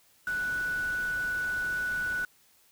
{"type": "tone in noise", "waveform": "sine", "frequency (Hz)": 1480, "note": "F#6", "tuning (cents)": 0, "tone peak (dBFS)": -28, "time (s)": [0.27, 2.25], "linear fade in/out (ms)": 2, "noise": "pink", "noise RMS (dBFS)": -45, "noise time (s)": [0.27, 2.25], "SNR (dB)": 14, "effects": ["white hiss -63 dBFS RMS until 2.71 s"]}